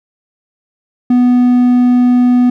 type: tone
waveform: triangle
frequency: 246.9 Hz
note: B3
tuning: in tune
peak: -4 dBFS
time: 1.1-2.5 s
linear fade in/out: 5 ms
effects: none